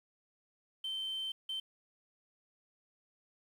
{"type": "tone bursts at uneven times", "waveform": "sine", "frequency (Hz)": 3101, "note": "G7", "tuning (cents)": -19, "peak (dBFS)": -34, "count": 2, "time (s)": [[0.84, 1.32], [1.49, 1.6]], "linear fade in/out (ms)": 5, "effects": ["tanh soft clip ceiling -33 dBFS", "10-bit"]}